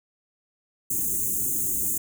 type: band-stop noise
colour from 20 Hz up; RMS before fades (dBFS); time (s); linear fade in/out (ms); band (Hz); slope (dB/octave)
white; -26; 0.9-1.98; 5; 400 to 6400; 96
effects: none